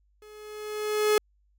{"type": "tone with level ramp", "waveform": "45% pulse", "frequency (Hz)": 424.1, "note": "G#4", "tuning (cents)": 36, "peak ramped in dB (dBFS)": [-48, -18], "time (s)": [0.22, 1.18], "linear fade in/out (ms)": 2, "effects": ["added 50 Hz sine -63 dBFS peak until 1.58 s"]}